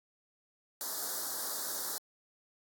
white band-stop noise, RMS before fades -37 dBFS, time 0.81-1.98 s, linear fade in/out 0 ms, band 1700 to 3900 Hz, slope 48 dB/octave, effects high-pass 300 Hz 12 dB/octave + AAC 64 kbps

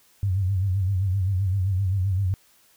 sine tone with vibrato, 95.4 Hz, G2, 47 cents flat, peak -20 dBFS, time 0.23-2.34 s, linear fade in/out 0 ms, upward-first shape sine, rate 7.7 Hz, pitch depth 96 cents each way, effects white hiss -59 dBFS RMS until 2.76 s

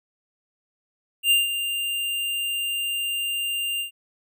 square tone with ADSR envelope, 2794 Hz, F7, in tune, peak -15 dBFS, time 1.23-3.91 s, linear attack 79 ms, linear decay 160 ms, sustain -10 dB, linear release 110 ms, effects none

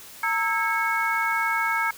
sine tone cluster, 914 / 1310 / 1631 / 2199 Hz, A#5 / E6 / G#6 / C#7, -34 / -11 / -32 / -14 cents, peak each -27 dBFS, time 0.23-1.91 s, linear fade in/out 5 ms, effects white hiss -44 dBFS RMS until 1.97 s

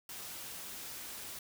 white noise, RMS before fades -45 dBFS, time 0.09-1.39 s, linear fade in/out 2 ms, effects none

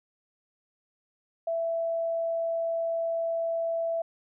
sine tone, 664 Hz, E5, 12 cents sharp, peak -26 dBFS, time 1.47-4.02 s, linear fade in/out 5 ms, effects none

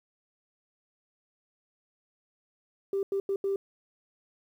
sine tone bursts at uneven times, 393.2 Hz, G4, 5 cents sharp, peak -25 dBFS, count 4, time 2.93-3.03 / 3.12-3.2 / 3.29-3.36 / 3.44-3.56 s, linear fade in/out 2 ms, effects tanh soft clip ceiling -21 dBFS + 10-bit

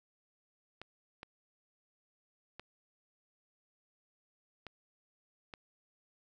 clicks, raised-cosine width 0.3 ms, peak -29 dBFS, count 5, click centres 0.816 / 1.231 / 2.596 / 4.667 / 5.538 s, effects none

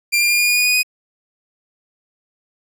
sawtooth tone with pitch steps, 2382 / 2397 / 2412 / 2428 / 2443 / 2459 / 2475 / 2490 Hz, D7 / D7 / D7 / D#7 / D#7 / D#7 / D#7 / D#7, +24 / +35 / +46 / -43 / -32 / -21 / -10 / +1 cents, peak -10 dBFS, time 0.12-0.832 s, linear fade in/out 20 ms, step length 89 ms, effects none

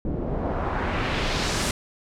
pink noise with low-pass filter sweep, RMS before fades -26 dBFS, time 0.05-1.71 s, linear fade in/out 2 ms, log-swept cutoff 340 to 9200 Hz, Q 1.2, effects none

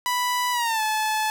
sawtooth tone with pitch glide, 987.8 to 864.9 Hz, B5 to A5, 0 to -30 cents, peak -18 dBFS, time 0.06-1.3 s, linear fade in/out 0 ms, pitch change -230 cents, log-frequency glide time 0.52-0.82 s, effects none

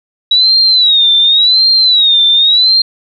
sine tone with vibrato, 3864 Hz, B7, 39 cents flat, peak -5 dBFS, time 0.31-2.82 s, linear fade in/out 5 ms, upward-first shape sine, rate 0.9 Hz, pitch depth 140 cents each way, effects none

